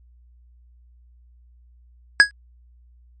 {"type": "tone with exponential decay", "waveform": "square", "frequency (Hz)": 1661.2, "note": "G#6", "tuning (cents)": 0, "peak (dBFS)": -4, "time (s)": [2.2, 2.31], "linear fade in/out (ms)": 0, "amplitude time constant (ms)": 22, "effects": ["added 60 Hz sine -49 dBFS peak until 3.2 s", "MP3 32 kbps"]}